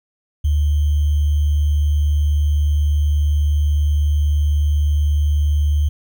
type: tone with sample-and-hold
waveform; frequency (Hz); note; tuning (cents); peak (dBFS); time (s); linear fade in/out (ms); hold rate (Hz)
sine; 74.1; D2; +16; -13; 0.44-5.89; 10; 3150
effects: none